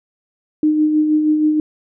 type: tone with tremolo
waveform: sine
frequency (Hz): 306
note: D#4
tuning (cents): -29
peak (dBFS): -10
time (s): 0.63-1.6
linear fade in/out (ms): 2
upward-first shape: sine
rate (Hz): 6.3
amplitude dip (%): 40
effects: none